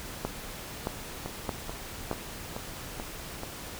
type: two click trains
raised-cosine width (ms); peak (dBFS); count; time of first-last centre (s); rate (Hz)
1; -15 / -21; 4 / 6; 0.25-2.113 / 1.26-3.434; 1.61 / 2.3
effects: pink hiss -41 dBFS RMS until 3.79 s